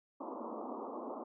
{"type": "band-pass noise", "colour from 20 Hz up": "pink", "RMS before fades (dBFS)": -43, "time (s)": [0.2, 1.24], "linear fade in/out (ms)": 10, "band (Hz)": [220, 1200], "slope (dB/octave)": 96, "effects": []}